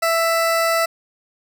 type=tone; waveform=20% pulse; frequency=662 Hz; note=E5; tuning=7 cents sharp; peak=-11 dBFS; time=0.02-0.86 s; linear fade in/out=10 ms; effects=none